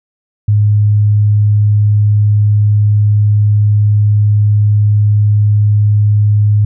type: tone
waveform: sine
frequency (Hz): 104.5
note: G#2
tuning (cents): +11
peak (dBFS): -6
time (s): 0.48-6.65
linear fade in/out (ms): 5
effects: none